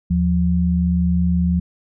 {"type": "tone pair together", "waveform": "sine", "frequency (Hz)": [77.78, 176.44], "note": ["D#2", "F3"], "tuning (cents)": [0, 18], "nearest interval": "octave + major second", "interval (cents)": 1418, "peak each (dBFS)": [-19, -16], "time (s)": [0.1, 1.6], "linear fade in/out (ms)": 10, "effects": []}